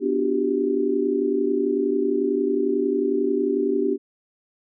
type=chord; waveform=sine; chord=G major seventh; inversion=first; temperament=equal with one note detuned; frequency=246.9 / 293.7 / 360.9 / 392 Hz; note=B3 / D4 / F#4 / G4; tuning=0 / 0 / -43 / 0 cents; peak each=-27 / -25 / -27 / -22 dBFS; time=0-3.98 s; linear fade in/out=50 ms; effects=none